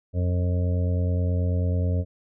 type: harmonic tone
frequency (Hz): 89.3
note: F2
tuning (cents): +39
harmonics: 1 / 2 / 3 / 5 / 6 / 7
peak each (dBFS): -21 / -32 / -35 / -37 / -37 / -39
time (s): 0.13-2.05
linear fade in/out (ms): 50
effects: none